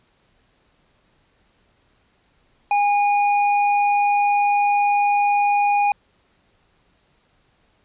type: tone with hard clipping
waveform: sine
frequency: 818 Hz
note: G#5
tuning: 26 cents flat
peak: -17 dBFS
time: 2.71-5.92 s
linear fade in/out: 2 ms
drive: 12 dB
effects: pink hiss -62 dBFS RMS until 7.84 s + resampled to 8000 Hz